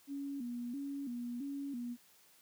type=tone with vibrato; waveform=sine; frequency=259.6 Hz; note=C4; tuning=13 cents flat; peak=-38 dBFS; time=0.07-1.97 s; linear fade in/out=50 ms; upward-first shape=square; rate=1.5 Hz; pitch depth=130 cents each way; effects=white hiss -65 dBFS RMS until 2.41 s + high-pass 80 Hz 12 dB/octave